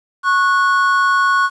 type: tone pair together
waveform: triangle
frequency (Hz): 1100 / 1468.3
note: C#6 / F#6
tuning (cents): -14 / -14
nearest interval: perfect fourth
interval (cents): 500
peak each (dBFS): -12 / -13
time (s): 0.23-1.5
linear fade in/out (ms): 50
effects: resampled to 22050 Hz + 8-bit